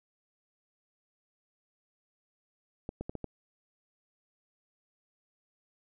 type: clicks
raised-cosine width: 2 ms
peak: -23 dBFS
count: 5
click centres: 2.891 / 3.01 / 3.095 / 3.153 / 3.243 s
effects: none